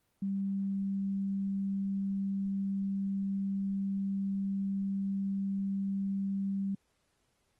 sine tone, 196 Hz, G3, in tune, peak -30 dBFS, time 0.22-6.75 s, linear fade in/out 5 ms, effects pink hiss -75 dBFS RMS until 7.59 s + Opus 24 kbps

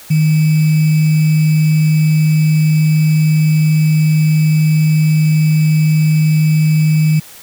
sine tone with sample-and-hold, 155.56 Hz, D#3, in tune, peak -8 dBFS, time 0.1-7.2 s, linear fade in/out 10 ms, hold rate 2450 Hz, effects white hiss -37 dBFS RMS until 7.42 s

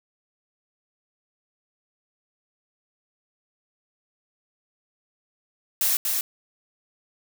blue noise with echo, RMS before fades -22 dBFS, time 5.81-5.97 s, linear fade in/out 2 ms, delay 240 ms, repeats 1, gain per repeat -3 dB, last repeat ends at 6.21 s, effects none

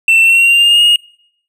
triangle tone with pitch glide, 2684 to 2860 Hz, E7 to F7, +31 to +41 cents, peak -4 dBFS, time 0.08-0.96 s, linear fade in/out 2 ms, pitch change +110 cents, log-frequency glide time 0.21-0.82 s, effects noise-tail reverb RT60 0.7 s tail -26 dB re dry

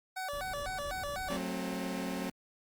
25% pulse tone with vibrato, 658 Hz, E5, 3 cents flat, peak -32 dBFS, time 0.16-1.37 s, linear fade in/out 10 ms, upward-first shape square, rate 4 Hz, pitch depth 230 cents each way
brown noise, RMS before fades -47 dBFS, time 0.33-1.38 s, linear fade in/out 5 ms
sawtooth chord, F# diminished, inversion none, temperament just, 185 / 222 / 266.4 Hz, F#3 / A3 / C4, 0 / +16 / +31 cents, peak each -34 / -37 / -34 dBFS, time 1.3-2.3 s, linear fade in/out 5 ms
effects Opus 32 kbps

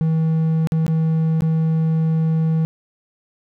triangle tone with dropouts, 160.5 Hz, E3, 46 cents flat, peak -13 dBFS, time 0.01-2.65 s, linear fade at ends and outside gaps 0 ms, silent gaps 0.672-0.721 / 0.865-0.88 / 1.407-1.421 s, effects none

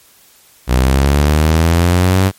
sawtooth linear sweep, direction up, 61.1 to 97 Hz, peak -5 dBFS, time 0.67-2.32 s, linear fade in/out 50 ms, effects white hiss -47 dBFS RMS until 2.38 s + MP3 64 kbps

